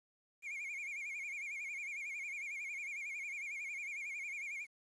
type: tone with vibrato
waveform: triangle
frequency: 2279 Hz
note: C#7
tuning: 47 cents sharp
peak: -39 dBFS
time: 0.42-4.67 s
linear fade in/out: 50 ms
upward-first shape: sine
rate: 11 Hz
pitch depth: 120 cents each way
effects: resampled to 24000 Hz + 11-bit